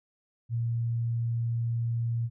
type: tone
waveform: sine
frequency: 116.7 Hz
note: A#2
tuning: 2 cents sharp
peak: -26 dBFS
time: 0.49-2.3 s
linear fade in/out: 50 ms
effects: none